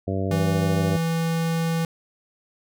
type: harmonic tone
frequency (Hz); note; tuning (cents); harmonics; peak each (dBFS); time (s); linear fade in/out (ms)
96.2; G2; -32; 1 / 2 / 3 / 4 / 5 / 6 / 7; -26 / -29 / -31 / -32 / -33 / -34 / -34; 0.07-0.97; 10
type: tone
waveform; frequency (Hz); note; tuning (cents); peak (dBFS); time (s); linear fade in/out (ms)
square; 164.81; E3; 0; -22; 0.31-1.85; 2
effects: none